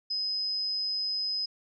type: tone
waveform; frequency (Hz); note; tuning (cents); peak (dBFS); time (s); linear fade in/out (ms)
sine; 5050; D#8; +25; -28; 0.1-1.46; 10
effects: none

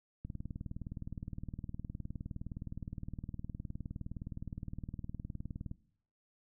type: click train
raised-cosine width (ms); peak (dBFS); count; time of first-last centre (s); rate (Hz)
5; -29; 107; 0.25-5.714; 19.4
effects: noise-tail reverb RT60 0.6 s tail -19 dB re dry

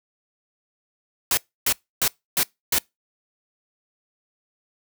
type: noise bursts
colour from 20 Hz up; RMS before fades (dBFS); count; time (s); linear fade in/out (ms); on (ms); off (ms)
white; -20; 5; 1.31-2.785; 2; 63; 290
effects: noise-tail reverb RT60 0.2 s tail -25 dB re dry

